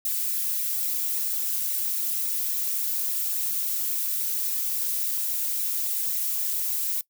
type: noise with flanger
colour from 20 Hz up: violet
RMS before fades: -27 dBFS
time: 0.05-7.01 s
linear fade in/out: 2 ms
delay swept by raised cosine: 0.62 to 4.12 ms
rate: 3.6 Hz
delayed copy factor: -0.65
effects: noise-tail reverb RT60 0.1 s tail -21 dB re dry